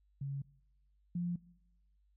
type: tone pair in turn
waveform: sine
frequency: 138.59 / 174.61 Hz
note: C#3 / F3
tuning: 0 / 0 cents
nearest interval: major third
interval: 400 cents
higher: second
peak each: -36 / -33 dBFS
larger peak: second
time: 0.21-0.42 / 1.15-1.36 s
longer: neither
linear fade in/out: 5 ms
effects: noise-tail reverb RT60 0.9 s tail -22 dB re dry + added 50 Hz sine -68 dBFS peak until 2.16 s